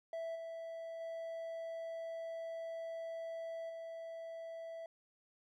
triangle tone with level steps, 659.3 Hz, E5, in tune, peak -37 / -41 / -39 / -42 dBFS, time 0.13-4.86 s, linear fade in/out 2 ms, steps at 0.35 / 1 / 3.69 s, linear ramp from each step 10 ms, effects none

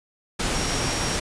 sine tone in noise, 5600 Hz, F8, 4 cents sharp, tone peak -32 dBFS, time 0.54-1.17 s, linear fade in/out 10 ms, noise pink, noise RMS -25 dBFS, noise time 0.39-1.2 s, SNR -10 dB, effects resampled to 22050 Hz

